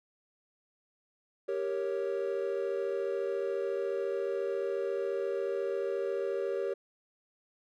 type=chord; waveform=triangle; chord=G diminished; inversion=none; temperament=equal; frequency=392 / 466.2 / 554.4 Hz; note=G4 / Bb4 / Db5; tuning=0 / 0 / 0 cents; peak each=-31 / -33 / -33 dBFS; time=1.48-6.74 s; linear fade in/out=10 ms; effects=tanh soft clip ceiling -21 dBFS